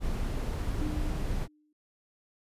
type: noise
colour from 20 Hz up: brown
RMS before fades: -31 dBFS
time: 0-1.48 s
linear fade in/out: 50 ms
type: tone with exponential decay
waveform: sine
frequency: 301.9 Hz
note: D4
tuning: 48 cents sharp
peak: -30 dBFS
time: 0.81-1.73 s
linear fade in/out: 5 ms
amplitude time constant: 200 ms
effects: resampled to 32000 Hz